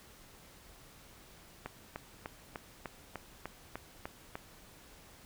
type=click train; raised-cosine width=0.5 ms; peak=-24 dBFS; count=10; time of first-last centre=1.66-4.355 s; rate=3.34 Hz; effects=pink hiss -57 dBFS RMS until 5.25 s